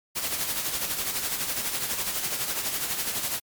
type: noise with tremolo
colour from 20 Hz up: white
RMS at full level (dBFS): -27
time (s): 0.15-3.4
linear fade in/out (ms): 20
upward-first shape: sine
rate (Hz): 12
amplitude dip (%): 50
effects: MP3 96 kbps